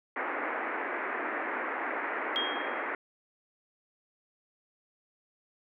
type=band-pass noise; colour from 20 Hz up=white; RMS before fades=-34 dBFS; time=0.16-2.95 s; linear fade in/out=2 ms; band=260 to 2100 Hz; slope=48 dB/octave
type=tone with exponential decay; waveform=sine; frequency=3244 Hz; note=G#7; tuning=41 cents flat; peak=-26 dBFS; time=2.36-2.87 s; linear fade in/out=0 ms; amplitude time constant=110 ms
effects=none